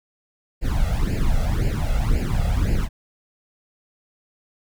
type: noise with flanger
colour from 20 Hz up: brown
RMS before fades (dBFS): -20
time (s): 0.61-2.89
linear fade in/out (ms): 50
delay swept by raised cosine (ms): 0.41 to 1.51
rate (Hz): 1.9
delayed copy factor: +0.85
effects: none